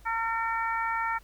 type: harmonic tone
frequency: 455.1 Hz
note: A#4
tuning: 42 cents flat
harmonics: 2 / 3 / 4 / 5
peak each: -30 / -31 / -34 / -37 dBFS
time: 0.05-1.19 s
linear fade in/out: 20 ms
effects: added 50 Hz sine -52 dBFS peak until 1.23 s + pink hiss -60 dBFS RMS until 1.23 s